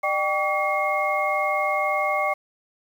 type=tone cluster; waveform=sine; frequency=602 / 780 / 1138 / 2149 Hz; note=D5 / G5 / C#6 / C7; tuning=+43 / -9 / +45 / +46 cents; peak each=-26 dBFS; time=0.03-2.34 s; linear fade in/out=10 ms; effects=8-bit